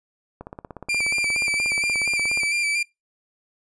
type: click train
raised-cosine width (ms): 1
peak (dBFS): -21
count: 35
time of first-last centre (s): 0.41-2.434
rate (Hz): 16.8
type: tone with vibrato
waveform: 40% pulse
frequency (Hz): 2349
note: D7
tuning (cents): 0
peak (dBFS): -20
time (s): 0.89-2.83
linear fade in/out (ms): 5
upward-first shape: square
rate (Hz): 4.3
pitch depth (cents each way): 30
effects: noise-tail reverb RT60 0.2 s tail -23 dB re dry + resampled to 22050 Hz